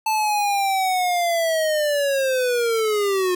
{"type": "linear sweep", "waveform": "square", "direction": "down", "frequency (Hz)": [880, 357], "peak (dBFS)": -19, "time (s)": [0.06, 3.35], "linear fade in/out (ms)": 5, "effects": []}